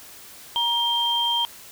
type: tone pair together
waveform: sine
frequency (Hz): 944 / 3175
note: A#5 / G7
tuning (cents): +22 / +21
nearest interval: octave + major sixth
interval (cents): 2099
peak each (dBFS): -25 / -21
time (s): 0.56-1.45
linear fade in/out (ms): 0
effects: white hiss -44 dBFS RMS until 1.71 s